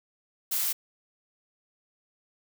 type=noise; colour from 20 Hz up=blue; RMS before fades=-28 dBFS; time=0.51-0.73 s; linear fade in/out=10 ms; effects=none